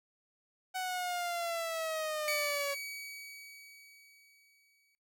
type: linear sweep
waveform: sawtooth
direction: down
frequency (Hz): 749 to 558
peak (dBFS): -30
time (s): 0.74-2.75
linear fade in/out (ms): 20
type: tone with exponential decay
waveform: sawtooth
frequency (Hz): 2268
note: C#7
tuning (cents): +39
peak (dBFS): -28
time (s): 2.28-4.95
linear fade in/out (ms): 0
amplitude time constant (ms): 580
effects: noise-tail reverb RT60 0.2 s tail -19 dB re dry